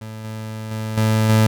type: tone with level steps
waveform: 30% pulse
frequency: 109.6 Hz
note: A2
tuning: 6 cents flat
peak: -28 / -25 / -21 / -12 / -9 dBFS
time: 0.01-1.47 s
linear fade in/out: 5 ms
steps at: 0.24 / 0.71 / 0.97 / 1.29 s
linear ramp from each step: 5 ms
effects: none